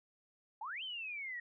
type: exponential two-way sweep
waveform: sine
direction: up then down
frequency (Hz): 807 to 3173 to 1869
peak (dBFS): -40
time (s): 0.61-1.4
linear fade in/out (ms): 5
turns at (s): 0.83
effects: none